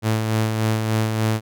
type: tone with tremolo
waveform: sawtooth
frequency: 110 Hz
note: A2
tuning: in tune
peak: -13 dBFS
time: 0.02-1.41 s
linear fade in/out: 50 ms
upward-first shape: sine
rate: 3.4 Hz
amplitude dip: 40%
effects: none